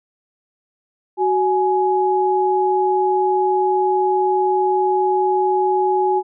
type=tone pair together; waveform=sine; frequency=373.3 / 838 Hz; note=F#4 / G#5; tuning=+15 / +15 cents; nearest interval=octave + major second; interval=1400 cents; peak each=-17 dBFS; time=1.17-6.23 s; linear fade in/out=50 ms; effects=none